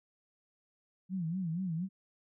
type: tone with vibrato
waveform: sine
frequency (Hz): 174.61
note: F3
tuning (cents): 0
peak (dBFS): -32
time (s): 1.09-1.89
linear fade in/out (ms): 50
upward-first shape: sine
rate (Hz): 4.2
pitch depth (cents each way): 160
effects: none